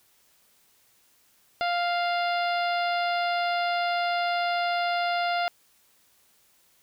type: harmonic tone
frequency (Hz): 698.5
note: F5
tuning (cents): 0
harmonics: 1 / 2 / 3 / 4 / 5 / 6 / 7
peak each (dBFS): -25 / -31 / -35 / -37 / -39 / -41 / -42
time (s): 1.61-5.48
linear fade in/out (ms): 0
effects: white hiss -63 dBFS RMS until 6.82 s